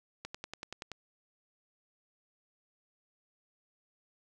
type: click train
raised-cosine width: 0.2 ms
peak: -23 dBFS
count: 8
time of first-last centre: 0.25-0.917 s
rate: 10.5 Hz
effects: none